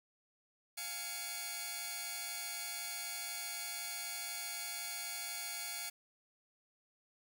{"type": "tone cluster", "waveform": "5% pulse", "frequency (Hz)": [698, 835, 2242], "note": ["F5", "G#5", "C#7"], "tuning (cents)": [-1, 9, 19], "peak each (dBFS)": [-36, -36, -32], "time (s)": [0.77, 5.9], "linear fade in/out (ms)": 10, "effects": []}